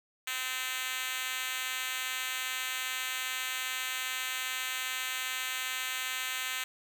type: tone with high-pass filter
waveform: 5% pulse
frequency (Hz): 257.5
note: C4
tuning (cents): -28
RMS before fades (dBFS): -35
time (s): 0.27-6.64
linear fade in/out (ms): 5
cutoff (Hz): 1800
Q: 0.68
effects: none